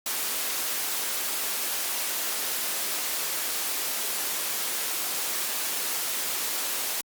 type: high-pass noise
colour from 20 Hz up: white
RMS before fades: -29 dBFS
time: 0.06-7.01 s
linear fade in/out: 2 ms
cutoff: 290 Hz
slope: 12 dB/octave
effects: Opus 48 kbps